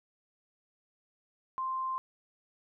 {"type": "tone", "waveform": "sine", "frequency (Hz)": 1046.5, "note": "C6", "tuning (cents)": 0, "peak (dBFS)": -31, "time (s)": [1.58, 1.98], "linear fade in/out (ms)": 0, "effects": []}